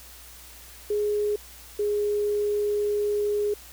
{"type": "tone pair in turn", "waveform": "sine", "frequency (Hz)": [416.6, 414.5], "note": ["G#4", "G#4"], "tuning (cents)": [5, -3], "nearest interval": "unison", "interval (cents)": 8, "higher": "first", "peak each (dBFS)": -22, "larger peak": "neither", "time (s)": [[0.9, 1.36], [1.79, 3.54]], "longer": "second", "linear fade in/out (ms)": 5, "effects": ["added 60 Hz sine -50 dBFS peak until 3.72 s", "white hiss -47 dBFS RMS until 3.72 s"]}